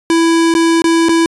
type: tone with dropouts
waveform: square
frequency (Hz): 331.1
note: E4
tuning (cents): +8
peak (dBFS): -9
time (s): 0.1-1.26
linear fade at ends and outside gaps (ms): 1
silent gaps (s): 0.54-0.55 / 0.82-0.842 / 1.086-1.092
effects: resampled to 24000 Hz